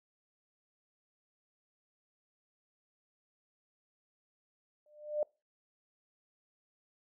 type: tone with exponential growth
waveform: sine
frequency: 599 Hz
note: D5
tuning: 34 cents sharp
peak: -26 dBFS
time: 4.86-5.23 s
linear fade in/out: 2 ms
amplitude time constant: 80 ms
effects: noise-tail reverb RT60 0.3 s tail -26 dB re dry